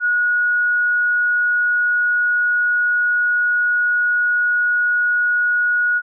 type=tone; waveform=sine; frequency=1454 Hz; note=F#6; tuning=31 cents flat; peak=-14 dBFS; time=0-6.02 s; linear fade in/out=50 ms; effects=none